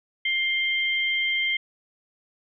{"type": "tone pair together", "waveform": "sine", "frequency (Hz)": [2107, 3157], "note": ["C7", "G7"], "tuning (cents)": [12, 12], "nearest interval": "perfect fifth", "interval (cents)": 700, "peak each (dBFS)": [-23, -27], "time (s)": [0.25, 1.57], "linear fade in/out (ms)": 5, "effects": []}